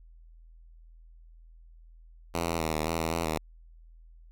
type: tone with pitch steps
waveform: 5% pulse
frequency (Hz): 84.5 / 83.3 / 79.8 / 77.3 / 82.6 / 80.8 / 83.8 / 78.6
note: E2 / E2 / D#2 / D#2 / E2 / E2 / E2 / D#2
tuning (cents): +43 / +19 / +44 / -11 / +4 / -34 / +29 / +18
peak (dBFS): -17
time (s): 2.34-3.38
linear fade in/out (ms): 5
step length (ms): 130
effects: added 41 Hz sine -50 dBFS peak until 4.31 s